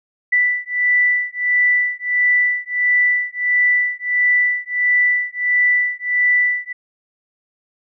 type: beating tone pair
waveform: sine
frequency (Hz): 1975.5 / 1977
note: B6 / B6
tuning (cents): 0 / +1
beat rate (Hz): 1.5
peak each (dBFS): -17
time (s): 0.32-6.73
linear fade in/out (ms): 10
effects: none